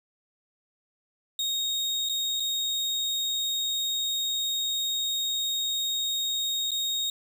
35% pulse tone with dropouts, 3729 Hz, A#7, in tune, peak -24 dBFS, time 1.39-7.1 s, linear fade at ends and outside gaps 2 ms, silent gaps 2.089-2.095 / 2.399-2.403 / 6.708-6.716 s, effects none

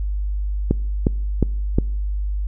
click train, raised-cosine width 3 ms, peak -3 dBFS, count 4, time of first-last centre 0.71-1.785 s, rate 2.79 Hz, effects noise-tail reverb RT60 0.8 s tail -25 dB re dry + added 50 Hz sine -20 dBFS peak until 2.47 s

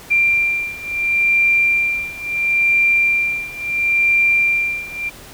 sine beating tone pair, 2373 / 2373.73 Hz, D7 / D7, +17 / +18 cents, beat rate 0.73 Hz, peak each -18 / -16 dBFS, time 0.1-5.1 s, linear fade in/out 20 ms, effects pink hiss -39 dBFS RMS until 5.33 s

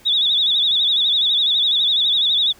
sine tone with vibrato, 3600 Hz, A7, 39 cents sharp, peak -14 dBFS, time 0.05-2.53 s, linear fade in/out 20 ms, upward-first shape sine, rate 12 Hz, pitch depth 110 cents each way, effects pink hiss -49 dBFS RMS until 2.59 s

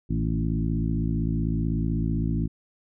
harmonic tone with a mistuned harmonic, 55.8 Hz, A1, 25 cents sharp, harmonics 1 / 2 / 3 / 4 / 5 / 6, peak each -28 / -29 / -28 / -31 / -32 / -37 dBFS, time 0.09-2.48 s, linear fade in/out 20 ms, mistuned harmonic 3, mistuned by -53 cents, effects none

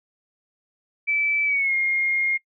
sine tone with pitch glide, 2314 to 2134 Hz, D7 to C7, -26 to +34 cents, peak -19 dBFS, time 1.07-2.38 s, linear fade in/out 20 ms, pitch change -140 cents, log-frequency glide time 1.45-1.74 s, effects noise-tail reverb RT60 0.1 s tail -23 dB re dry

